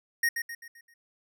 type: tone with echo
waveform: square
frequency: 1864.7 Hz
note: A#6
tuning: in tune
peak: -23 dBFS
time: 0.23-0.29 s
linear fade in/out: 5 ms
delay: 130 ms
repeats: 5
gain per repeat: -7 dB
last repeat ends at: 0.94 s
effects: none